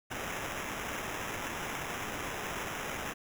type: noise with sample-and-hold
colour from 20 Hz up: blue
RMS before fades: -38 dBFS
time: 0.1-3.14 s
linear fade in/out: 20 ms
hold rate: 4410 Hz
effects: none